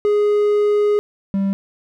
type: tone pair in turn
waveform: triangle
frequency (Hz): 415.3 / 196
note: G#4 / G3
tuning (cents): 0 / 0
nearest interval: octave + minor second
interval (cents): 1300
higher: first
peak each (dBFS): -11 / -14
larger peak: first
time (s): 0.05-0.99 / 1.34-1.53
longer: first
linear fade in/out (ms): 0
effects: none